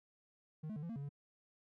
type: tone with pitch steps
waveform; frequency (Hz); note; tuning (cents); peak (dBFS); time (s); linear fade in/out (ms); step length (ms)
triangle; 155.3 / 215.7 / 148.5 / 169.2 / 229.6 / 140.2 / 142.9; D#3 / A3 / D3 / E3 / A#3 / C#3 / D3; -3 / -34 / +20 / +45 / -26 / +20 / -47; -39; 0.63-1.092; 10; 66
effects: none